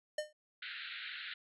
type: tone with exponential decay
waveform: square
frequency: 606 Hz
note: D#5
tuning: 46 cents flat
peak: -32 dBFS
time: 0.18-0.33 s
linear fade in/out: 5 ms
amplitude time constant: 32 ms
type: band-pass noise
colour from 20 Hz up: pink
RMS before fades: -45 dBFS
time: 0.62-1.34 s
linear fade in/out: 5 ms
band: 1400 to 4200 Hz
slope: 96 dB/octave
effects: resampled to 22050 Hz